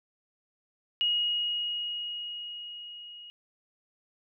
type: tone with level ramp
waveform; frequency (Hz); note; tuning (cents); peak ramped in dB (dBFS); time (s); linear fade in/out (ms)
sine; 2885; F#7; -44; -23 to -44; 1.01-3.3; 0
effects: none